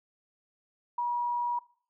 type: tone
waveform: sine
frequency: 962 Hz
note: B5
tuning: 46 cents flat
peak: -27 dBFS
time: 0.98-1.59 s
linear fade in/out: 5 ms
effects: noise-tail reverb RT60 0.5 s tail -20 dB re dry